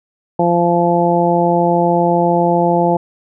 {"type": "harmonic tone", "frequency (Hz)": 172.6, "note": "F3", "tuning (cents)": -20, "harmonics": [1, 2, 3, 4, 5], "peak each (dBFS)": [-17, -17, -17, -17, -17], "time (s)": [0.39, 2.97], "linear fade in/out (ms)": 5, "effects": []}